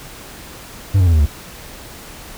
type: tone with pitch steps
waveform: triangle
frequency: 98 / 90.91 / 84.33 / 78.23 / 72.57 Hz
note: G2 / F#2 / E2 / D#2 / D2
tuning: 0 / -30 / +40 / +10 / -20 cents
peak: -7 dBFS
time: 0.94-1.26 s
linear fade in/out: 10 ms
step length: 64 ms
effects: pink hiss -36 dBFS RMS until 2.37 s